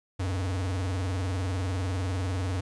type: tone with vibrato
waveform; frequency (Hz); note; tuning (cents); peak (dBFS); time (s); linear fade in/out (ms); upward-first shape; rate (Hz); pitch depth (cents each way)
square; 92.5; F#2; 0; -28; 0.19-2.61; 10; sine; 20; 140
effects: resampled to 22050 Hz + 11-bit